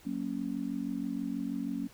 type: chord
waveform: sine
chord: F# major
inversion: none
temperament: just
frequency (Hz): 185 / 231.2 / 277.5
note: F#3 / A#3 / C#4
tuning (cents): 0 / -14 / +2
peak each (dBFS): -39 / -36 / -35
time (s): 0.05-1.88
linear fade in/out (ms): 20
effects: pink hiss -58 dBFS RMS until 1.93 s